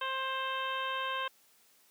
harmonic tone with a mistuned harmonic, 528 Hz, C5, 16 cents sharp, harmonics 1 / 2 / 3 / 4 / 5 / 6 / 7, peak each -42 / -35 / -39 / -48 / -42 / -41 / -47 dBFS, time 0.01-1.28 s, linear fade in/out 5 ms, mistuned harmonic 6, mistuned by -22 cents, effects white hiss -65 dBFS RMS until 1.9 s + high-pass 150 Hz 12 dB/octave

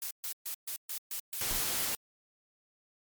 blue noise bursts, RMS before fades -37 dBFS, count 9, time 0.02-1.852 s, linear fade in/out 2 ms, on 88 ms, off 130 ms
white noise, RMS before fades -33 dBFS, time 1.41-1.95 s, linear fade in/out 0 ms
brown noise with exponential decay, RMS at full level -34 dBFS, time 1.51-1.73 s, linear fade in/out 0 ms, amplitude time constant 46 ms
effects MP3 96 kbps

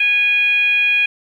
sine tone with frequency modulation, 2462 Hz, D#7, 19 cents flat, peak -12 dBFS, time 0-1.06 s, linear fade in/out 5 ms, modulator 806 Hz, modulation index 0.43, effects 8-bit

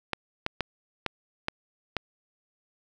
clicks, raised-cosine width 0.3 ms, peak -11 dBFS, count 6, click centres 0.133 / 0.464 / 0.607 / 1.063 / 1.484 / 1.967 s, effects none

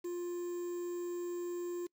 triangle tone with quantisation, 350.6 Hz, F4, 7 cents sharp, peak -34 dBFS, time 0.04-1.87 s, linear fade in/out 10 ms, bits 9, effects noise-tail reverb RT60 0.1 s tail -24 dB re dry

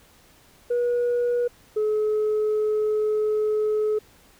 sine tone pair in turn, 483.3 / 427.4 Hz, B4 / G#4, -38 / +50 cents, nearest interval major second, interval 212 cents, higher first, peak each -18 dBFS, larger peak neither, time 0.7-1.48 / 1.76-3.99 s, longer second, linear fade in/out 10 ms, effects tanh soft clip ceiling -18 dBFS + pink hiss -55 dBFS RMS until 4.39 s

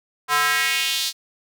square tone with high-pass filter sweep, 146.5 Hz, D3, 4 cents flat, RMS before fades -21 dBFS, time 0.28-1.13 s, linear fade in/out 50 ms, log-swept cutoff 1100 to 4400 Hz, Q 2.2, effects none

